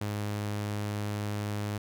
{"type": "tone", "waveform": "sawtooth", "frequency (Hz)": 103.83, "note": "G#2", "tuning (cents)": 0, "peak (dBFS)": -27, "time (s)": [0.01, 1.78], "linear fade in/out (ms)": 5, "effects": []}